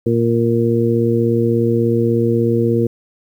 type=harmonic tone; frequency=116.54 Hz; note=A#2; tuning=in tune; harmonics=1 / 2 / 3 / 4; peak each=-18 / -18 / -18 / -18 dBFS; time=0.06-2.87 s; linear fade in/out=5 ms; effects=8-bit